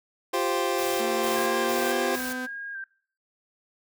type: chord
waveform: 25% pulse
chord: F suspended second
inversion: none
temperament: equal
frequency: 349.2 / 392 / 523.3 Hz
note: F4 / G4 / C5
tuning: 0 / 0 / 0 cents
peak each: -25 dBFS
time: 0.33-2.16 s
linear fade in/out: 10 ms
type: noise with tremolo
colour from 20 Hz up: white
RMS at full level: -36 dBFS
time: 0.78-2.33 s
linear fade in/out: 5 ms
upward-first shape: square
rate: 2.2 Hz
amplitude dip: 80%
type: tone with pitch glide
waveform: sawtooth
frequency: 226.4 to 252.7 Hz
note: A3 to B3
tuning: +50 to +40 cents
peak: -28 dBFS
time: 0.99-2.47 s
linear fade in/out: 20 ms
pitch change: +190 cents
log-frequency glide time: 1.39-2.2 s
type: tone with vibrato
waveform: sine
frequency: 1600 Hz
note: G6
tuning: 35 cents sharp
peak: -33 dBFS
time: 1.36-2.84 s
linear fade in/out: 2 ms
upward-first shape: square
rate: 1.8 Hz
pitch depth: 30 cents each way
effects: noise-tail reverb RT60 0.5 s tail -22 dB re dry